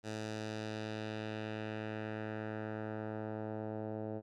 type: tone with low-pass filter sweep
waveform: 10% pulse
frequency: 108.4 Hz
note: A2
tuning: 25 cents flat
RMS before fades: -41 dBFS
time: 0.03-4.22 s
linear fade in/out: 50 ms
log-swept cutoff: 7000 to 640 Hz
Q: 1.2
effects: none